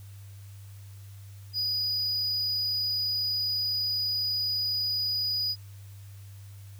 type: tone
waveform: triangle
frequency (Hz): 4934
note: D#8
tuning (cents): -15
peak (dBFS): -25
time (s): 1.53-5.56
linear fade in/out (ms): 50
effects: added 99 Hz sine -43 dBFS peak until 6.79 s + white hiss -58 dBFS RMS until 6.79 s